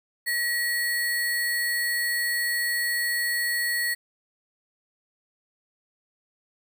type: tone with sample-and-hold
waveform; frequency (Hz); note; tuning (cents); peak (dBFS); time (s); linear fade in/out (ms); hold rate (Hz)
sine; 1914; A#6; +45; -23; 0.26-3.95; 20; 6300
effects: none

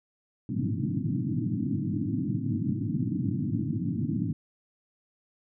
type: band-pass noise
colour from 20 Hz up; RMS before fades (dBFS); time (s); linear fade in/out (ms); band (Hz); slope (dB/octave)
pink; -29; 0.49-4.33; 2; 100 to 320; 96
effects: none

